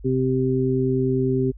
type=harmonic tone; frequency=130 Hz; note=C3; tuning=11 cents flat; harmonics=1 / 2 / 3; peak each=-23 / -23 / -22 dBFS; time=0.04-1.52 s; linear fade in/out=20 ms; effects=added 50 Hz sine -38 dBFS peak until 1.57 s